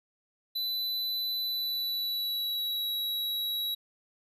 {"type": "tone with pitch glide", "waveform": "square", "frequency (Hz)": [3997, 3879], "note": ["B7", "B7"], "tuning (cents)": [20, -32], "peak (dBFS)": -30, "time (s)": [0.55, 3.75], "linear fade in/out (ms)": 10, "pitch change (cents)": -52, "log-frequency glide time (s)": [1.41, 2.9], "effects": []}